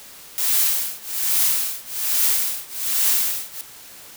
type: noise with tremolo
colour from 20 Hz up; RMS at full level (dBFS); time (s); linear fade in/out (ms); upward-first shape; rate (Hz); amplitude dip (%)
blue; -17; 0.38-3.61; 0; triangle; 1.2; 100
effects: white hiss -42 dBFS RMS until 4.16 s